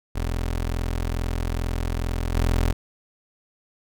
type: tone with level steps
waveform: 25% pulse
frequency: 42.33 Hz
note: E1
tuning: 47 cents sharp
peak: -20 / -15 dBFS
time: 0.15-2.73 s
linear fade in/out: 10 ms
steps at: 2.34 s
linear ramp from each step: 20 ms
effects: none